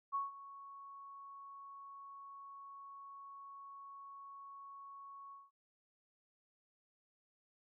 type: tone with ADSR envelope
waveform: sine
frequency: 1108.7 Hz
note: C#6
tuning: in tune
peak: -33 dBFS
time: 0.12-5.51 s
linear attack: 30 ms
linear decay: 160 ms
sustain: -17 dB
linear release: 190 ms
effects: none